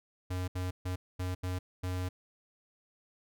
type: tone bursts at uneven times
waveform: square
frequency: 91.3 Hz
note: F#2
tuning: 23 cents flat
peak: -33 dBFS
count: 6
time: 0.3-0.48 / 0.55-0.71 / 0.85-0.96 / 1.19-1.35 / 1.43-1.59 / 1.83-2.09 s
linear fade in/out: 10 ms
effects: none